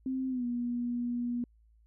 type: tone with pitch glide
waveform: sine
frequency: 261.6 to 241.3 Hz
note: C4 to B3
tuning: 0 to -40 cents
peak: -30 dBFS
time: 0.06-1.44 s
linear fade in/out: 2 ms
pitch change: -140 cents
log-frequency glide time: 0.29-0.45 s
effects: added 55 Hz sine -60 dBFS peak until 1.86 s